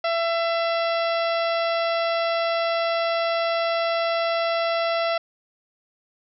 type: harmonic tone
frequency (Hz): 670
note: E5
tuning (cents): +28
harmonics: 1 / 2 / 3 / 4 / 5 / 6 / 7 / 8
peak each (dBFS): -22 / -28 / -32 / -34 / -36 / -38 / -39 / -40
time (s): 0.04-5.18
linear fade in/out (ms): 5
effects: none